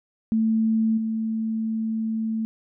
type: tone with level steps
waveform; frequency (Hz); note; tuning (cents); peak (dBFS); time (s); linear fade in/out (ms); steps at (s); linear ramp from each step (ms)
sine; 222; A3; +16; -18 / -23; 0.32-2.45; 0; 0.97; 10
effects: none